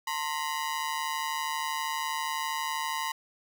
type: ring-modulated tone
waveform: sawtooth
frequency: 977 Hz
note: B5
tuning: 19 cents flat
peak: -23 dBFS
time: 0.07-3.12 s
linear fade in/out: 5 ms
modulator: 76.2 Hz
effects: none